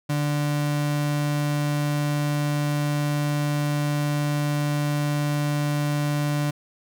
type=tone; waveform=35% pulse; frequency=146.83 Hz; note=D3; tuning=in tune; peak=-20 dBFS; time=0.09-6.51 s; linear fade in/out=10 ms; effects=none